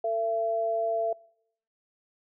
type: tone pair together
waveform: sine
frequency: 449.2 / 673 Hz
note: A4 / E5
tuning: +36 / +36 cents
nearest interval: perfect fifth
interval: 700 cents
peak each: -32 / -26 dBFS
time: 0.04-1.13 s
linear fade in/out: 5 ms
effects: noise-tail reverb RT60 0.7 s tail -24 dB re dry